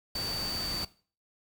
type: tone in noise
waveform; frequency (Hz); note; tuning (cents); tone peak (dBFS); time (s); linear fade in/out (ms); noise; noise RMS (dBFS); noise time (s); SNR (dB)
sine; 4589; D8; -41; -32; 0.15-0.85; 5; pink; -38; 0.15-0.85; +3
effects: noise-tail reverb RT60 0.4 s tail -18 dB re dry